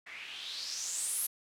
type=noise with low-pass filter sweep; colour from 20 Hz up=blue; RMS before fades=-38 dBFS; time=0.06-1.27 s; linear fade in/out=10 ms; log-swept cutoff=2000 to 12000 Hz; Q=4.5; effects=none